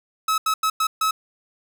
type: tone bursts at uneven times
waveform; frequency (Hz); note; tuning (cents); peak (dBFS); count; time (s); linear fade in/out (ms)
45% pulse; 1289; E6; -39; -18; 5; 0.28-0.38 / 0.46-0.54 / 0.63-0.7 / 0.8-0.87 / 1.01-1.11; 5
effects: none